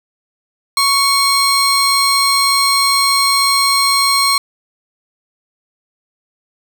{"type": "tone pair together", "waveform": "30% pulse", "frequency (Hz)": [1108.7, 4186], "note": ["C#6", "C8"], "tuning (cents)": [0, 0], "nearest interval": "octave + major seventh", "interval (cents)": 2300, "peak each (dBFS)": -11, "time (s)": [0.77, 4.38], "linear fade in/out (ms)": 2, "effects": []}